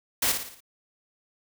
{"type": "noise with echo", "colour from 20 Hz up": "white", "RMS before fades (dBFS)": -24, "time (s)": [0.22, 0.32], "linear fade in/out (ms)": 5, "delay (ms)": 57, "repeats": 5, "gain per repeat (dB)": -6, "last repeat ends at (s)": 0.605, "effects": []}